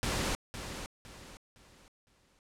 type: noise with echo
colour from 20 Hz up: pink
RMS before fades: -32 dBFS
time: 0.03-0.35 s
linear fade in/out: 0 ms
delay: 510 ms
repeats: 4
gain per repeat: -9 dB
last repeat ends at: 2.39 s
effects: low-pass 9000 Hz 12 dB/octave